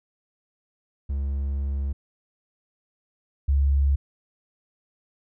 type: tone pair in turn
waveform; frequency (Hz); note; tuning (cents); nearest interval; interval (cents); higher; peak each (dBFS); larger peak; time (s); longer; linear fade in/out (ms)
triangle / sine; 69.3 / 69.6; C#2 / C#2; 0 / +8; unison; 8; second; -22 / -17; second; 1.09-1.93 / 3.48-3.96; first; 10
effects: none